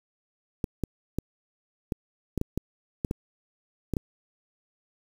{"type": "clicks", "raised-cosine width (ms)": 3, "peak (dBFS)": -14, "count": 11, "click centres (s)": [0.642, 0.837, 1.186, 1.922, 2.377, 2.414, 2.576, 3.048, 3.111, 3.937, 3.968], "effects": ["7-bit"]}